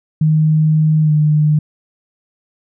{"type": "tone with pitch glide", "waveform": "sine", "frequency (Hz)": [155.56, 151.57], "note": ["D#3", "D#3"], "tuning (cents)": [0, -45], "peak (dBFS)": -9, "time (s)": [0.21, 1.59], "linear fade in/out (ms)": 5, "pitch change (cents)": -45, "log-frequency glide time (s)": [1.02, 1.12], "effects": []}